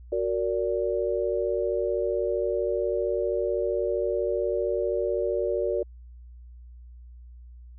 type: chord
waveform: sine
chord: Gb augmented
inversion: none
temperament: just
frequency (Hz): 370 / 462.5 / 578.1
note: Gb4 / Bb4 / D5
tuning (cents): 0 / -14 / -27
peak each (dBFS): -28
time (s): 0.12-5.83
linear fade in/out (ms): 5
effects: added 60 Hz sine -43 dBFS peak until 7.78 s